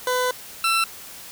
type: tone pair in turn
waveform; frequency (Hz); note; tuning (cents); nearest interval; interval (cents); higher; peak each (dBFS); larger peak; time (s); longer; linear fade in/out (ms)
20% pulse; 502 / 1340.2; B4 / E6; +28 / +28; octave + perfect fourth; 1700; second; -15 / -13; second; 0.07-0.31 / 0.64-0.84; first; 2
effects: white hiss -40 dBFS RMS until 1.31 s